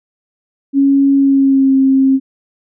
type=tone with pitch glide; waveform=sine; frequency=276.3 to 267.5 Hz; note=C#4 to C4; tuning=-6 to +38 cents; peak=-7 dBFS; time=0.73-2.2 s; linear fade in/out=50 ms; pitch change=-56 cents; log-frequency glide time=1.15-1.76 s; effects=none